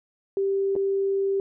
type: tone with dropouts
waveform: sine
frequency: 392 Hz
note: G4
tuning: in tune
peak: -21 dBFS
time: 0.37-1.4 s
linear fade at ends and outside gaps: 1 ms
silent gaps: 0.754-0.762 s
effects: none